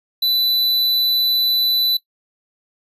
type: tone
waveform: square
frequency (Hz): 3987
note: B7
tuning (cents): +16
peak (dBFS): -16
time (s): 0.22-1.97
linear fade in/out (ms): 5
effects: noise-tail reverb RT60 0.1 s tail -18 dB re dry + resampled to 32000 Hz